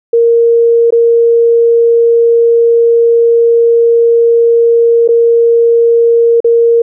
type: tone with dropouts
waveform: sine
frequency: 465.6 Hz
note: A#4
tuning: 2 cents flat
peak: -4 dBFS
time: 0.13-6.82 s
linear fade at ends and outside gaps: 5 ms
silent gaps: 0.906-0.923 / 5.078-5.087 / 6.404-6.444 s
effects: none